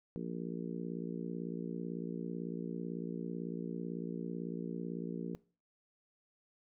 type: harmonic tone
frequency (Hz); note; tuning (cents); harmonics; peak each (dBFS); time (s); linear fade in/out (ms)
58; A#1; -8; 3 / 4 / 5 / 6 / 7 / 8; -41 / -43 / -45 / -47 / -48 / -49; 0.16-5.35; 0
effects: noise-tail reverb RT60 0.4 s tail -22 dB re dry